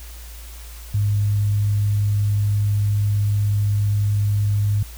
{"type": "tone", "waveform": "sine", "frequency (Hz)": 103, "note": "G#2", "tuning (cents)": -14, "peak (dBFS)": -16, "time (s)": [0.94, 4.83], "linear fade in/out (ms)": 5, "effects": ["added 57 Hz sine -35 dBFS peak until 4.97 s", "white hiss -43 dBFS RMS until 4.97 s"]}